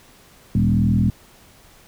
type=tone with frequency modulation; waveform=sine; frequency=155.56 Hz; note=D#3; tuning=in tune; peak=-14 dBFS; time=0.55-1.1 s; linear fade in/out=2 ms; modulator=41.2 Hz; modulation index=2; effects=pink hiss -50 dBFS RMS until 1.87 s